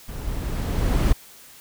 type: noise with level ramp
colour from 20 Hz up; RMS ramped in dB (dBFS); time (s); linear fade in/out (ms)
brown; -32 to -17; 0.08-1.13; 10
effects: white hiss -47 dBFS RMS until 1.6 s